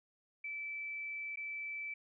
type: tone with dropouts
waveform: sine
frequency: 2317 Hz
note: D7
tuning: 24 cents flat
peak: -39 dBFS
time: 0.44-1.94 s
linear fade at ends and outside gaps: 5 ms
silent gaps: 1.359-1.371 s
effects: none